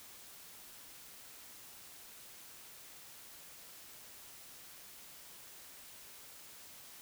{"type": "silence", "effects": ["white hiss -54 dBFS RMS until 7.01 s"]}